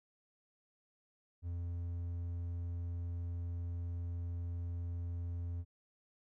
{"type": "tone", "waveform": "triangle", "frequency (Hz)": 86.3, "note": "F2", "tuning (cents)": -20, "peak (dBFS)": -35, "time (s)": [1.42, 5.65], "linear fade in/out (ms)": 50, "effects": []}